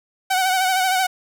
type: tone with vibrato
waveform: sawtooth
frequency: 750 Hz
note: F#5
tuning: 23 cents sharp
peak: -13 dBFS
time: 0.3-1.07 s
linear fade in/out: 10 ms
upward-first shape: sine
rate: 13 Hz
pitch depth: 46 cents each way
effects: none